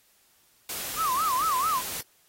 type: noise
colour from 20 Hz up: white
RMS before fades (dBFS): -34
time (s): 0.69-2.01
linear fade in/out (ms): 2
type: tone with vibrato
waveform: sine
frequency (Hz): 1148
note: D6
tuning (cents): -40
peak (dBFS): -23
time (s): 0.96-1.82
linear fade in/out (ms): 50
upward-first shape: sine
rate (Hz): 4.5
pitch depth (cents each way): 230
effects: white hiss -63 dBFS RMS until 2.28 s + AAC 48 kbps